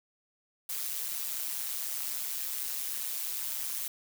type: noise with amplitude modulation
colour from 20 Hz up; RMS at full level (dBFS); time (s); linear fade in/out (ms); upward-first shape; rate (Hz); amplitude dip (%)
blue; -32; 0.69-3.88; 5; sine; 140; 70
effects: none